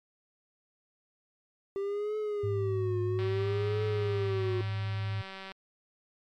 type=tone with vibrato; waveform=triangle; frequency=392 Hz; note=G4; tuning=in tune; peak=-28 dBFS; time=1.76-4.61 s; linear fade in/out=0 ms; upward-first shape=triangle; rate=0.6 Hz; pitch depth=160 cents each way
type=tone; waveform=sine; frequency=104.3 Hz; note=G#2; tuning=8 cents sharp; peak=-30 dBFS; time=2.43-5.22 s; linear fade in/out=10 ms
type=click train; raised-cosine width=0.3 ms; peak=-27 dBFS; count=448; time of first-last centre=3.19-5.518 s; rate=192 Hz
effects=MP3 96 kbps